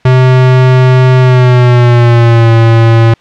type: tone with pitch glide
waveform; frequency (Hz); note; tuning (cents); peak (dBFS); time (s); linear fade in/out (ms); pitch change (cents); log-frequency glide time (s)
square; 128.4 to 114.39; C3 to A#2; -32 to -32; -3; 0.05-3.14; 5; -200; 1.2-2.51
effects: white hiss -46 dBFS RMS until 3.2 s + low-pass 3000 Hz 12 dB/octave

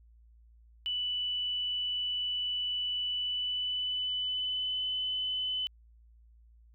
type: tone with pitch glide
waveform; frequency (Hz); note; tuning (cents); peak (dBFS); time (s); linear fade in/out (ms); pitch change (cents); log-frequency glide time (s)
sine; 2972 to 3017; F#7 to F#7; +7 to +33; -30; 0.86-5.67; 0; +26; 3.09-4.84
effects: added 57 Hz sine -56 dBFS peak until 6.74 s

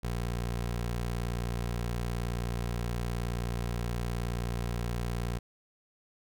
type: tone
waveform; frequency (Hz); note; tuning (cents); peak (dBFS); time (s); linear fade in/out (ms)
20% pulse; 59; A#1; +22; -26; 0.03-5.39; 10
effects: none

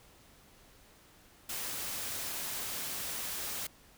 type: noise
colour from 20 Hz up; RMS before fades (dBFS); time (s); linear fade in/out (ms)
white; -38; 1.49-3.67; 5
effects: pink hiss -60 dBFS RMS until 3.97 s

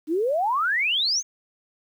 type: exponential sweep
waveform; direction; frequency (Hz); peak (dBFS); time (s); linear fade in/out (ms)
sine; up; 293.7 to 6630; -20; 0.07-1.23; 50
effects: 9-bit

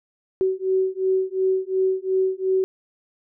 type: beating tone pair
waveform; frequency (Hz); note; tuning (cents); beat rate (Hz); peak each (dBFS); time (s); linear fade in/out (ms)
sine; 376.5 / 379.3; F#4 / F#4; +30 / +43; 2.8; -22; 0.41-2.64; 0
effects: none

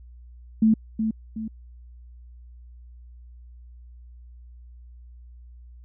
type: tone with echo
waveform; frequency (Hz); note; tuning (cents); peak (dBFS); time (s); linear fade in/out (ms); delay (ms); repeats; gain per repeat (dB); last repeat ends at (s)
sine; 220; A3; 0; -14; 0.62-0.74; 5; 370; 2; -7; 1.48
effects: added 60 Hz sine -43 dBFS peak until 5.84 s

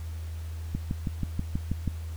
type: click train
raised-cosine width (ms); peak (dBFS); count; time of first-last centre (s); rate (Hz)
5; -15; 8; 0.75-1.877; 6.21
effects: added 81 Hz sine -33 dBFS peak until 2.16 s + pink hiss -52 dBFS RMS until 2.16 s

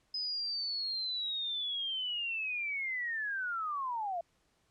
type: linear sweep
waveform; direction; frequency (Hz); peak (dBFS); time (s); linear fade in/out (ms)
sine; down; 5060 to 659.3; -33; 0.14-4.21; 5
effects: pink hiss -73 dBFS RMS until 4.7 s + low-pass 9000 Hz 12 dB/octave

